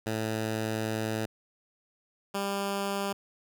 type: tone pair in turn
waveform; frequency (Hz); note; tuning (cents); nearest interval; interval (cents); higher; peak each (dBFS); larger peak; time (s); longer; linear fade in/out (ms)
10% pulse; 110 / 198.73; A2 / G3; 0 / +24; minor seventh; 1024; second; -21; neither; 0.06-1.26 / 2.34-3.13; first; 10
effects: none